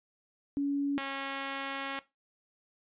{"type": "tone pair in turn", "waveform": ["sine", "5% pulse"], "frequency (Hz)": [282.3, 273.5], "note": ["C#4", "C#4"], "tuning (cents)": [32, -23], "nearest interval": "minor second", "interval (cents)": 55, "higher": "first", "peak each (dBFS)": [-27, -23], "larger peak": "second", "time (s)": [[0.57, 0.98], [0.98, 1.99]], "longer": "second", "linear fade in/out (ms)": 0, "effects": ["noise-tail reverb RT60 0.2 s tail -17 dB re dry", "resampled to 8000 Hz"]}